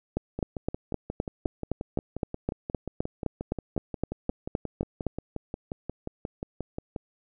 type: two click trains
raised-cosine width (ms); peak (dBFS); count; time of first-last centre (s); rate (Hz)
2; -13 / -19; 20 / 38; 0.17-5.067 / 0.39-6.962; 3.88 / 5.63
effects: none

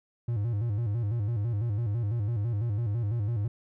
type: tone with vibrato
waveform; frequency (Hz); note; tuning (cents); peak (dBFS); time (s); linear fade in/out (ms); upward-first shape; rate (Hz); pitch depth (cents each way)
triangle; 110; A2; 0; -24; 0.28-3.48; 5; square; 6; 130
effects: none

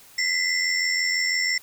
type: tone cluster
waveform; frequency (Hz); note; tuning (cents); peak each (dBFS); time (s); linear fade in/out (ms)
sine; 1993 / 2079 / 5410 / 7390; B6 / C7 / E8 / A#8; +15 / -12 / +44 / -16; -25 / -27 / -25 / -33; 0.18-1.58; 5
effects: white hiss -50 dBFS RMS until 1.62 s

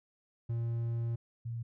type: tone pair in turn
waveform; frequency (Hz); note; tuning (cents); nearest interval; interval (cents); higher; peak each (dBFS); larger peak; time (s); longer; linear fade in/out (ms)
triangle / sine; 116.54 / 116.54; A#2 / A#2; 0 / 0; unison; 0; neither; -29 / -35; first; 0.49-1.16 / 1.45-1.63; first; 10
effects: none

